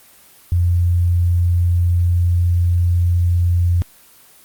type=tone; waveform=sine; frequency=87.31 Hz; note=F2; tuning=in tune; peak=-12 dBFS; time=0.52-3.82 s; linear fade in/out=0 ms; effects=white hiss -47 dBFS RMS until 4.44 s + Opus 24 kbps